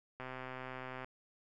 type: click train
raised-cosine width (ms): 0.5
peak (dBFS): -29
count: 110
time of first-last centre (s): 0.2-1.045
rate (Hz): 129
effects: none